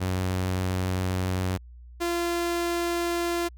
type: tone pair in turn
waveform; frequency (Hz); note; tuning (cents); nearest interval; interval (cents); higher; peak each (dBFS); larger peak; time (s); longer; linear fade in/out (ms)
sawtooth; 92.5 / 343.9; F#2 / F4; 0 / -27; octave + major seventh; 2273; second; -21; neither; 0-1.58 / 2-3.49; first; 20
effects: added 60 Hz sine -43 dBFS peak until 3.57 s